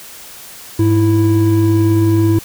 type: tone pair together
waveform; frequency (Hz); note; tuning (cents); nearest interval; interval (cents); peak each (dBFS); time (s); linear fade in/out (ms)
triangle; 103.82 / 329.6; G#2 / E4; 0 / 0; octave + minor sixth; 2000; -10; 0.79-2.39; 5
effects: white hiss -35 dBFS RMS until 2.44 s